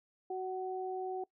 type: tone pair together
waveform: sine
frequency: 372.6 / 750 Hz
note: F#4 / F#5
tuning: +12 / +23 cents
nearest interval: octave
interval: 1211 cents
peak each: -37 / -39 dBFS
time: 0.3-1.24 s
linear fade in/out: 5 ms
effects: noise-tail reverb RT60 0.1 s tail -22 dB re dry